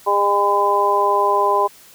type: harmonic tone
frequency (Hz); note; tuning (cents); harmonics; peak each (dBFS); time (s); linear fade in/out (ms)
202.5; G#3; -43; 2 / 3 / 4 / 5; -20 / -22 / -21 / -16; 0.06-1.68; 20
effects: white hiss -46 dBFS RMS until 1.94 s